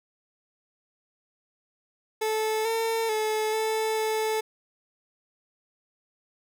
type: tone with pitch steps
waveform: 30% pulse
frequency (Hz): 436.1 / 452.8 / 432.5 / 439.2 / 436.8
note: A4 / A4 / A4 / A4 / A4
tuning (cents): -15 / +50 / -30 / -3 / -13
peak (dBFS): -22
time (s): 2.21-4.41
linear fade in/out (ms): 10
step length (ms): 440
effects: none